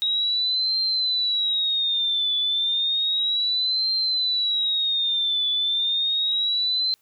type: tone with vibrato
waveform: sine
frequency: 3794 Hz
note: A#7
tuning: 30 cents sharp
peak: -20 dBFS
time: 0.02-6.94 s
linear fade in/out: 0 ms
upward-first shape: triangle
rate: 0.32 Hz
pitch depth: 160 cents each way
effects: white hiss -65 dBFS RMS until 7.01 s